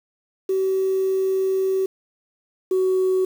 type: tone pair in turn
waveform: sine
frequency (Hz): 381.3 / 374.3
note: G4 / F#4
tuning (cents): -48 / +20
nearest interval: unison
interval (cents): 32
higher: first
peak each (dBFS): -17 / -15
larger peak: second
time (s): 0.49-1.86 / 2.71-3.25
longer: first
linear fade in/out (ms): 5
effects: tanh soft clip ceiling -14 dBFS + 7-bit